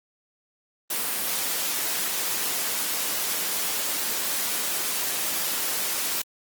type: noise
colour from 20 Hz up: white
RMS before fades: -27 dBFS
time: 0.9-6.22 s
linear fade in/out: 5 ms
effects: high-pass 200 Hz 12 dB/octave + Opus 24 kbps